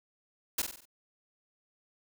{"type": "noise with echo", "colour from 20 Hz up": "white", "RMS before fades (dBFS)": -30, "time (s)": [0.58, 0.62], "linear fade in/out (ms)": 5, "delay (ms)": 47, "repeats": 5, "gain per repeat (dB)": -6, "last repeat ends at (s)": 0.855, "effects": []}